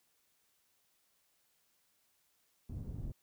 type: low-pass noise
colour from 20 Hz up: pink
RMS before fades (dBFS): -42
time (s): 2.69-3.12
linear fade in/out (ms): 5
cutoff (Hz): 190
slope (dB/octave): 12
effects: white hiss -75 dBFS RMS until 3.22 s